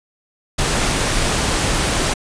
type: noise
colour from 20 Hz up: pink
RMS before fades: -18 dBFS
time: 0.58-2.14 s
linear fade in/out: 10 ms
effects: resampled to 22050 Hz